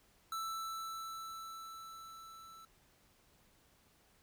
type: tone with level ramp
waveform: square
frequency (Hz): 1323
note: E6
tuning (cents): +6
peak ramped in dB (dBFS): -38 to -54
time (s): 0.32-2.65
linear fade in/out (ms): 2
effects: pink hiss -69 dBFS RMS until 4.22 s